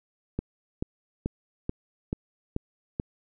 click train, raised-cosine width 3 ms, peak -15 dBFS, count 7, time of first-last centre 0.39-2.999 s, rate 2.3 Hz, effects none

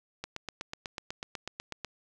click train, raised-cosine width 0.2 ms, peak -19 dBFS, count 14, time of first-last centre 0.24-1.847 s, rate 8.09 Hz, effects none

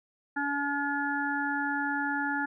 harmonic tone, 285 Hz, C#4, 48 cents sharp, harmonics 1 / 3 / 5 / 6, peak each -33 / -33 / -33 / -33 dBFS, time 0.36-2.46 s, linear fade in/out 10 ms, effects none

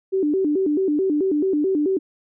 sine tone with vibrato, 337.2 Hz, E4, 39 cents sharp, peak -17 dBFS, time 0.12-1.99 s, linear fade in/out 20 ms, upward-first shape square, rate 4.6 Hz, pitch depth 220 cents each way, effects none

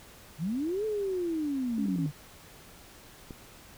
sine linear two-way sweep, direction up then down, 139.4 to 440 to 139.4 Hz, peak -28 dBFS, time 0.38-2.12 s, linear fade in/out 50 ms, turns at 0.85 s
sine tone bursts, 277.2 Hz, C#4, in tune, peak -30 dBFS, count 3, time 1.78-2.063 s, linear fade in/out 2 ms, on 79 ms, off 23 ms
click, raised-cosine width 3 ms, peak -28 dBFS, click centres 3.308 s
effects pink hiss -52 dBFS RMS until 3.77 s

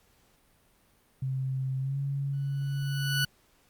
sine tone with pitch glide, 132.1 to 139.15 Hz, C3 to C#3, +17 to +7 cents, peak -28 dBFS, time 1.22-3.25 s, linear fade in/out 5 ms, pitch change +90 cents, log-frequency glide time 1.79-1.98 s
20% pulse tone with exponential growth, 1480 Hz, F#6, in tune, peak -20 dBFS, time 2.33-3.25 s, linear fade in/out 5 ms, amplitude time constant 200 ms
effects pink hiss -65 dBFS RMS until 3.69 s + Opus 48 kbps

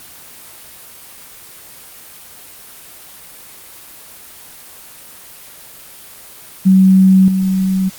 sine tone with level steps, 189.4 Hz, F#3, 41 cents sharp, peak -5 / -12 dBFS, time 6.65-7.9 s, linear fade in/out 20 ms, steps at 7.28 s, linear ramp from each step 2 ms, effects white hiss -37 dBFS RMS until 7.98 s + Opus 24 kbps

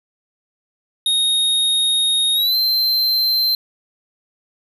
square tone with pitch glide, 3729 to 4114 Hz, A#7 to C8, 0 to -30 cents, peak -15 dBFS, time 1.06-3.55 s, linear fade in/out 2 ms, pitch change +170 cents, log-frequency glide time 2.34-2.56 s, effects none

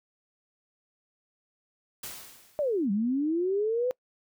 white noise with exponential decay, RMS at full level -37 dBFS, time 2.03-2.86 s, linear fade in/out 5 ms, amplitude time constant 180 ms
sine linear two-way sweep, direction down then up, 618 to 191.4 to 512 Hz, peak -24 dBFS, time 2.59-3.91 s, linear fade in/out 0 ms, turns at 2.91 s
effects noise-tail reverb RT60 0.1 s tail -25 dB re dry

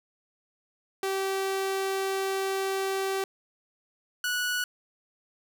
sawtooth tone pair in turn, 386.6 / 1471 Hz, G4 / F#6, -24 / -11 cents, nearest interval octave + major seventh, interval 2313 cents, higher second, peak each -23 dBFS, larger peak neither, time 1.03-3.24 / 4.24-4.64 s, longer first, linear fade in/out 2 ms, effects none

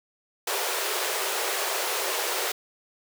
pink high-pass noise, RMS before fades -28 dBFS, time 0.47-2.52 s, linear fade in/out 5 ms, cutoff 360 Hz, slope 96 dB/octave, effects none

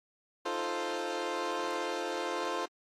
20% pulse chord, F dominant seventh, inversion third, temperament equal, 311.1 / 349.2 / 440 / 523.3 Hz, Eb4 / F4 / A4 / C5, 0 / 0 / 0 / 0 cents, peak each -37 / -32 / -33 / -32 dBFS, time 0.45-2.66 s, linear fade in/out 10 ms, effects low-pass 6000 Hz 12 dB/octave + AAC 48 kbps

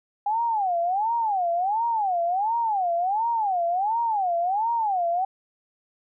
sine tone with vibrato, 799 Hz, G5, 33 cents sharp, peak -21 dBFS, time 0.26-5.25 s, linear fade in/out 5 ms, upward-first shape sine, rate 1.4 Hz, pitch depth 280 cents each way, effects none

